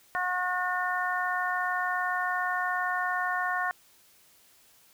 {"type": "harmonic tone", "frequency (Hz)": 362.7, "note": "F#4", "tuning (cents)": -34, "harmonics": [2, 3, 4, 5], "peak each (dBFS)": [-32, -32, -32, -32], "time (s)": [0.15, 3.71], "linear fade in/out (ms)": 0, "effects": ["white hiss -60 dBFS RMS until 4.93 s"]}